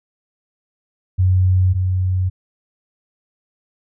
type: tone pair in turn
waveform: sine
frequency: 92.5 / 92.5 Hz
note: F#2 / F#2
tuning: 0 / 0 cents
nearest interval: unison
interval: 0 cents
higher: neither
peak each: -11 / -15 dBFS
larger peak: first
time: 1.18-1.74 / 1.74-2.3 s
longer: neither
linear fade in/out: 20 ms
effects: none